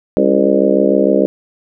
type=harmonic tone with a mistuned harmonic; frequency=66.6 Hz; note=C2; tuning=31 cents sharp; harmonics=3 / 4 / 5 / 6 / 7 / 8 / 9; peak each=-17 / -17 / -17 / -17 / -17 / -17 / -17 dBFS; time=0.17-1.26 s; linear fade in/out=0 ms; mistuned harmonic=4; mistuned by=+72 cents; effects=none